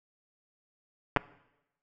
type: clicks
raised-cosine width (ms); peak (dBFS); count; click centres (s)
0.5; -8; 2; 1.163 / 1.17
effects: noise-tail reverb RT60 0.9 s tail -20 dB re dry